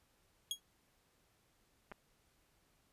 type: tone with exponential decay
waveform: sawtooth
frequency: 3300 Hz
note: G#7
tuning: 12 cents flat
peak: -29 dBFS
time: 0.51-0.6 s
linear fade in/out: 1 ms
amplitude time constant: 18 ms
type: clicks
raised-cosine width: 0.5 ms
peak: -34 dBFS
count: 2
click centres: 1.916 / 1.921 s
effects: pink hiss -74 dBFS RMS until 2.92 s + resampled to 32000 Hz